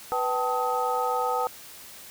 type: tone cluster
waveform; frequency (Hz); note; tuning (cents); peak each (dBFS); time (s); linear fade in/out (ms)
sine; 495.4 / 772 / 880 / 1264; B4 / G5 / A5 / D#6; +5 / -27 / 0 / +27; -29; 0.12-1.47; 0
effects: white hiss -45 dBFS RMS until 2.1 s